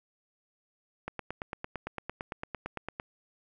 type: click train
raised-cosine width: 0.5 ms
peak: -20 dBFS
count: 18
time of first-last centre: 1.08-2.999 s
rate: 8.86 Hz
effects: none